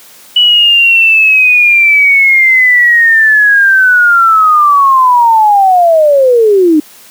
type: linear sweep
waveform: sine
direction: down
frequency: 2960 to 293.7 Hz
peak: -3 dBFS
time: 0.36-6.8 s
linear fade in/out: 5 ms
effects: white hiss -37 dBFS RMS until 7.1 s + high-pass 150 Hz 12 dB/octave